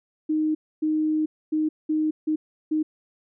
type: tone bursts at uneven times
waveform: sine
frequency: 309.9 Hz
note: D#4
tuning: 7 cents flat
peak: -20 dBFS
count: 6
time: 0.29-0.55 / 0.82-1.26 / 1.52-1.69 / 1.89-2.11 / 2.27-2.36 / 2.71-2.83 s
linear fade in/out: 10 ms
effects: none